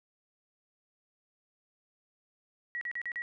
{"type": "tone bursts", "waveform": "sine", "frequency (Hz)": 1920, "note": "B6", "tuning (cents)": -49, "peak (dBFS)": -33, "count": 5, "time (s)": [2.75, 3.22], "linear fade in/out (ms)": 0, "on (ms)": 62, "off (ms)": 40, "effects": []}